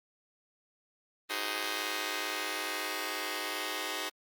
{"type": "chord", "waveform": "5% pulse", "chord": "Ab dominant seventh", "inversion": "second", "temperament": "just", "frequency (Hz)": [311.5, 373.8, 415.3, 519.1], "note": ["Eb4", "Gb4", "Ab4", "C5"], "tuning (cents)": [2, 18, 0, -14], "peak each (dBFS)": -28, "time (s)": [1.29, 4.1], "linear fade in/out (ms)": 20, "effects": ["Opus 32 kbps"]}